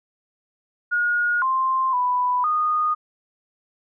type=tone with pitch steps; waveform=sine; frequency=1438 / 1050 / 992 / 1232 Hz; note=F#6 / C6 / B5 / D#6; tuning=-50 / +6 / +7 / -17 cents; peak=-18 dBFS; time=0.91-2.95 s; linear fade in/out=20 ms; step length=510 ms; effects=none